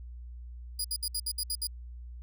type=tone bursts; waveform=20% pulse; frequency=4902 Hz; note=D#8; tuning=27 cents flat; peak=-24 dBFS; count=8; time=0.79-1.671 s; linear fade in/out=5 ms; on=55 ms; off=63 ms; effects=added 60 Hz sine -41 dBFS peak until 2.22 s